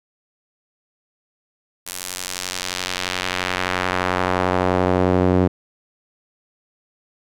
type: tone with band-pass filter sweep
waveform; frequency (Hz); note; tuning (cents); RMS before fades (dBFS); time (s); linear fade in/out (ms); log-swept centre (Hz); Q
sawtooth; 91.5; F#2; -19; -21; 1.86-5.48; 10; 11000 to 330; 0.85
effects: none